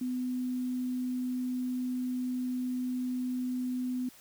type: tone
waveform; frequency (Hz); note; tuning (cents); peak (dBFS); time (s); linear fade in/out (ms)
sine; 251.6; B3; +32; -30; 0.01-4.09; 5
effects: white hiss -56 dBFS RMS until 4.2 s